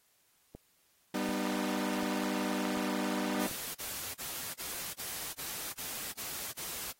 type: click train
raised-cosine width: 2 ms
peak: -32 dBFS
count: 5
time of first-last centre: 0.55-3.513 s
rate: 1.35 Hz
type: chord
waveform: sawtooth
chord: G augmented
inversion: none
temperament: equal with one note detuned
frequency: 196 / 246.9 / 304.4 Hz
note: G3 / B3 / D#4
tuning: 0 / 0 / -38 cents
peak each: -32 dBFS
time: 1.14-3.47 s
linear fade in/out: 5 ms
type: noise bursts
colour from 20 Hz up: white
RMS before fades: -40 dBFS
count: 9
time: 3.39-6.926 s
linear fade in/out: 20 ms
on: 360 ms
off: 37 ms
effects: white hiss -70 dBFS RMS until 6.99 s + AAC 48 kbps